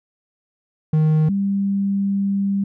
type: tone pair in turn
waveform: triangle / sine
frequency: 155.56 / 197.93 Hz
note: D#3 / G3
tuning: 0 / +17 cents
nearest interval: major third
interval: 417 cents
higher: second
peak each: -11 / -17 dBFS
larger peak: first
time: 0.93-1.29 / 1.29-2.64 s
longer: second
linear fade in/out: 5 ms
effects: none